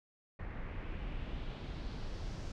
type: noise with low-pass filter sweep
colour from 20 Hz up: brown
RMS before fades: -41 dBFS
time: 0.39-2.52 s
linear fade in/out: 5 ms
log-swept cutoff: 1900 to 6100 Hz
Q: 2.1
effects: none